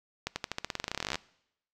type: accelerating click train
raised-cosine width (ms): 0.2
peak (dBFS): -14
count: 24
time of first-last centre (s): 0.27-1.156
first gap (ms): 90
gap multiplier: 0.91
effects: noise-tail reverb RT60 0.8 s tail -22 dB re dry